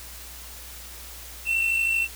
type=tone with amplitude modulation; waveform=triangle; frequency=2697 Hz; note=E7; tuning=39 cents sharp; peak=-17 dBFS; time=1.45-2.08 s; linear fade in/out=50 ms; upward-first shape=sine; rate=52.8 Hz; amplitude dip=50%; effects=added 60 Hz sine -44 dBFS peak until 2.15 s + white hiss -42 dBFS RMS until 2.15 s